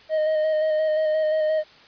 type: tone with vibrato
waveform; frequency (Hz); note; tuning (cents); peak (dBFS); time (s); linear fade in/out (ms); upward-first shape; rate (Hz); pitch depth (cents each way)
triangle; 622; D#5; -1; -17; 0.09-1.64; 50; square; 5.7; 17
effects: white hiss -50 dBFS RMS until 1.87 s + resampled to 11025 Hz